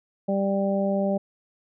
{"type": "harmonic tone", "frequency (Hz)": 196.8, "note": "G3", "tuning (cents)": 7, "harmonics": [1, 2, 3, 4], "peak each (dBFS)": [-24, -31, -25, -34], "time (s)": [0.28, 1.18], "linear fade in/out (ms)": 10, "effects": []}